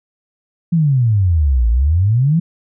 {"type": "exponential two-way sweep", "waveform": "sine", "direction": "down then up", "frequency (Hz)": [174.61, 55, 174.61], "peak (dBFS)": -10, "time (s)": [0.72, 2.4], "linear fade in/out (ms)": 10, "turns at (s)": 1.69, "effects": []}